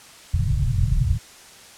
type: low-pass noise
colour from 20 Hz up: white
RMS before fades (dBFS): -20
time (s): 0.33-1.19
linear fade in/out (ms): 20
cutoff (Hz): 140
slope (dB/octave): 48
effects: white hiss -45 dBFS RMS until 1.77 s + low-pass 9000 Hz 12 dB/octave